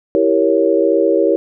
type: chord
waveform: sine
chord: E diminished seventh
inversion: none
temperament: equal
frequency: 329.6 / 392 / 466.2 / 554.4 Hz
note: E4 / G4 / Bb4 / Db5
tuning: 0 / 0 / 0 / 0 cents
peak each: -16 dBFS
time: 0.15-1.36 s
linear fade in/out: 0 ms
effects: none